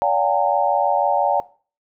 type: tone cluster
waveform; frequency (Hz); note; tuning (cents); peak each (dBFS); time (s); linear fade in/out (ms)
sine; 575 / 720 / 806 / 910; D5 / F#5 / G5 / A#5; -37 / -47 / +48 / -42; -21; 0.02-1.4; 0
effects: noise-tail reverb RT60 0.4 s tail -20 dB re dry